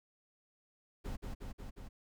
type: noise with echo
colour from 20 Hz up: brown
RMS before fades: -39 dBFS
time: 1.04-1.17 s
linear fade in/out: 20 ms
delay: 180 ms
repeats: 4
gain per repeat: -2 dB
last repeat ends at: 1.89 s
effects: none